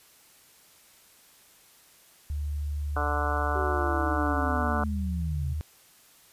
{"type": "tone with pitch glide", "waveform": "sine", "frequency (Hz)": [73.42, 76.94], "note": ["D2", "D#2"], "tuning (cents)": [0, -19], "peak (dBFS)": -28, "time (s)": [2.3, 5.61], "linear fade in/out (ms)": 0, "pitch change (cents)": 81, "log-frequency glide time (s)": [3.83, 4.98]}
{"type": "harmonic tone", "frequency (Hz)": 147.2, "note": "D3", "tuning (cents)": 4, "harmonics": [2, 3, 4, 5, 6, 7, 8, 9, 10], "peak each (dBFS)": [-39, -38, -35, -33, -38, -35, -34, -35, -34], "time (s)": [2.96, 4.84], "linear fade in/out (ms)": 5}
{"type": "linear sweep", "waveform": "sine", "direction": "down", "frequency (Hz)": [387.6, 124.6], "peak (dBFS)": -31, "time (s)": [3.55, 5.54], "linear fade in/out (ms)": 10}
{"effects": ["white hiss -57 dBFS RMS until 6.32 s", "resampled to 32000 Hz"]}